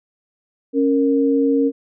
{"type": "tone pair together", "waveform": "sine", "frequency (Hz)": [275.8, 463.8], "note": ["C#4", "A#4"], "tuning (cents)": [-9, -9], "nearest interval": "major sixth", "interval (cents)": 900, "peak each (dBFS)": [-15, -18], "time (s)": [0.73, 1.72], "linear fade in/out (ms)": 50, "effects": []}